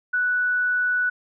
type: tone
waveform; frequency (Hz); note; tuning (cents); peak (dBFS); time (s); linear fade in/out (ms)
sine; 1480; F#6; 0; -19; 0.13-1.1; 10
effects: none